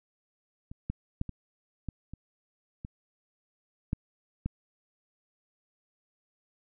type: clicks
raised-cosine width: 5 ms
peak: -30 / -19 / -17 / -25 / -22 / -29 / -26 / -16 / -18 dBFS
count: 9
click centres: 0.715 / 0.9 / 1.214 / 1.293 / 1.887 / 2.136 / 2.849 / 3.931 / 4.46 s
effects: none